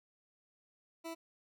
20% pulse tone, 329.6 Hz, E4, in tune, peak -36 dBFS, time 1.04-1.15 s, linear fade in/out 20 ms, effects none

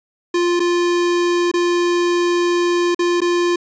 square tone with dropouts, 349.2 Hz, F4, in tune, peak -15 dBFS, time 0.34-3.56 s, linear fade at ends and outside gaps 5 ms, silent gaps 0.596-0.601 / 1.515-1.538 / 2.947-2.991 / 3.205-3.216 s, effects resampled to 16000 Hz + 9-bit

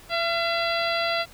harmonic tone with a mistuned harmonic, 674 Hz, E5, 38 cents sharp, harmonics 1 / 2 / 3 / 4 / 5 / 6 / 7, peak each -26 / -29 / -31 / -32 / -33 / -34 / -34 dBFS, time 0.09-1.26 s, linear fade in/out 50 ms, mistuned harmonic 2, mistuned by +36 cents, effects pink hiss -49 dBFS RMS until 1.33 s

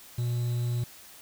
triangle tone with quantisation, 120.3 Hz, B2, 45 cents flat, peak -24 dBFS, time 0.18-0.84 s, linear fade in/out 5 ms, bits 8, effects white hiss -50 dBFS RMS until 1.21 s

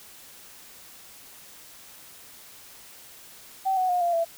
sine tone with pitch steps, 768 / 741.8 / 716.6 / 692.2 / 668.6 Hz, G5 / F#5 / F5 / F5 / E5, -36 / +4 / +44 / -16 / +24 cents, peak -21 dBFS, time 3.65-4.25 s, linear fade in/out 20 ms, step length 120 ms, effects white hiss -48 dBFS RMS until 4.37 s

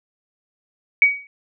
sine tone with exponential decay, 2259 Hz, C#7, 32 cents sharp, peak -6 dBFS, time 1.02-1.27 s, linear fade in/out 1 ms, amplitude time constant 54 ms, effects none

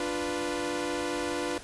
sawtooth chord, B diminished, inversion first, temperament equal, 293.7 / 349.2 / 493.9 Hz, D4 / F4 / B4, 0 / 0 / 0 cents, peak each -30 dBFS, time 0-1.58 s, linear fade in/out 2 ms, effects pink hiss -46 dBFS RMS until 1.63 s + resampled to 24000 Hz

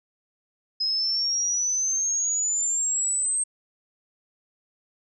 sine exponential sweep, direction up, 5070 to 8390 Hz, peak -22 dBFS, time 0.8-3.44 s, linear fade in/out 10 ms, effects none

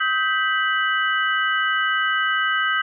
sine tone cluster, 1270 / 1562 / 1975 / 2962 Hz, D#6 / G6 / B6 / F#7, +35 / -7 / 0 / +1 cents, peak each -23 / -21 / -27 / -28 dBFS, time 0-2.82 s, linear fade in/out 10 ms, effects none

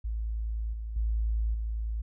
sine tone with level steps, 55 Hz, A1, in tune, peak -29 / -33 / -25 / -29 dBFS, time 0.04-2.02 s, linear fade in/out 10 ms, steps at 0.73 / 0.96 / 1.54 s, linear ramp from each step 5 ms, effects none

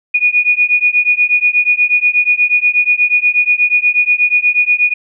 sine beating tone pair, 2454 / 2462.3 Hz, D#7 / D#7, -25 / -19 cents, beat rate 8.3 Hz, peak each -12 dBFS, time 0.14-4.94 s, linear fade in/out 10 ms, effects none

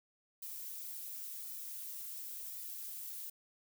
violet noise with flanger, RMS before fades -45 dBFS, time 0.42-3.3 s, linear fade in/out 5 ms, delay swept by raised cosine 1.8 to 4 ms, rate 0.92 Hz, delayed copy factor -0.55, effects none

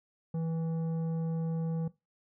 triangle tone with tanh clipping, 163.4 Hz, E3, 15 cents flat, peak -32 dBFS, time 0.34-1.88 s, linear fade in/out 5 ms, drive 14 dB, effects noise-tail reverb RT60 0.2 s tail -17 dB re dry

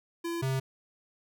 square tone pair in turn, 338.5 / 132.79 Hz, E4 / C3, +46 / +26 cents, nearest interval octave + major third, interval 1620 cents, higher first, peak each -32 / -28 dBFS, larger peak second, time 0.24-0.42 / 0.42-0.6 s, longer neither, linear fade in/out 10 ms, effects none

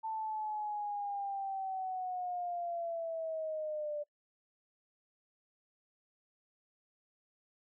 sine linear sweep, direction down, 889 to 587.3 Hz, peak -35 dBFS, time 0.03-4.04 s, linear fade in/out 20 ms, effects noise-tail reverb RT60 0.1 s tail -24 dB re dry

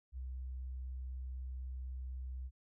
sine tone, 64 Hz, C2, 38 cents flat, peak -40 dBFS, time 0.12-2.51 s, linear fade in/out 50 ms, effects none

